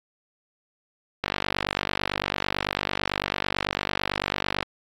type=click train; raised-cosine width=0.3 ms; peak=-7 dBFS; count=167; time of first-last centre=1.24-4.628 s; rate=49 Hz; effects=AAC 64 kbps